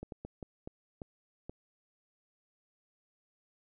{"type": "slowing click train", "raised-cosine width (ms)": 2, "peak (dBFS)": -28, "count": 7, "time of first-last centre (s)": [0.03, 1.496], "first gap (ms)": 92, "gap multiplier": 1.39, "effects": []}